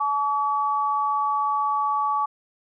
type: tone pair together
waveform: sine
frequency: 856.9 / 1141 Hz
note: A5 / C#6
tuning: -46 / +50 cents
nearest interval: perfect fourth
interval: 496 cents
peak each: -25 / -22 dBFS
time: 0-2.26 s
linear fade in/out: 10 ms
effects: none